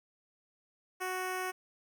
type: tone with notch filter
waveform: 10% pulse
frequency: 370 Hz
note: F#4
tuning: in tune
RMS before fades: -36 dBFS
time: 1-1.52 s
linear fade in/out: 20 ms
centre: 4500 Hz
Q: 1.9
effects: 11-bit